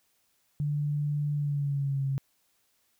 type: tone with pitch glide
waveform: sine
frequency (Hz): 146.83 to 136.21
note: D3 to C#3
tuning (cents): 0 to -30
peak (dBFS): -26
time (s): 0.6-2.18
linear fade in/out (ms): 0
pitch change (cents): -130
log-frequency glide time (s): 1.34-2.06
effects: white hiss -71 dBFS RMS until 2.99 s